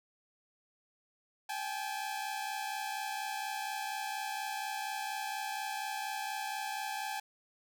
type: tone pair together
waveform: sawtooth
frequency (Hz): 789 / 853.2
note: G5 / G#5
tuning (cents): +11 / +46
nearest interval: minor second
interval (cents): 135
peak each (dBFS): -35 / -35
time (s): 1.49-7.2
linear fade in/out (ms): 5
effects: none